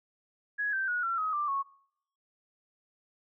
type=tone with pitch steps; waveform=sine; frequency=1671 / 1559.1 / 1454.7 / 1357.3 / 1266.4 / 1181.6 / 1102.4 Hz; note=G#6 / G6 / F#6 / F6 / D#6 / D6 / C#6; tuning=+10 / -10 / -30 / -50 / +30 / +10 / -10 cents; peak=-28 dBFS; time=0.58-1.63 s; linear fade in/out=20 ms; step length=150 ms; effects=noise-tail reverb RT60 0.7 s tail -24 dB re dry